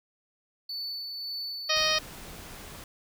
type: tone with tremolo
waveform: triangle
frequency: 4485 Hz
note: C#8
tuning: 19 cents sharp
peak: -31 dBFS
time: 0.69-1.87 s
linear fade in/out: 5 ms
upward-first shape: sine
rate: 1.8 Hz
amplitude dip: 30%
type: harmonic tone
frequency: 622.3 Hz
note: D#5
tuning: in tune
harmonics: 1 / 2 / 3 / 4 / 5 / 6 / 7 / 8 / 9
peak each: -32 / -32 / -32 / -32 / -32 / -32 / -32 / -32 / -32 dBFS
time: 1.69-1.99 s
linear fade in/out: 10 ms
type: noise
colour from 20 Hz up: pink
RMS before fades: -44 dBFS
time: 1.76-2.84 s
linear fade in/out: 2 ms
effects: none